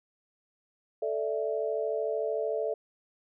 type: chord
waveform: sine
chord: A suspended fourth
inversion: none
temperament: just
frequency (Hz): 440 / 586.7 / 660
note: A4 / D5 / E5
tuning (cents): 0 / -2 / +2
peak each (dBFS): -31 / -33 / -33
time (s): 1.02-2.74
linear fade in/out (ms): 5
effects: none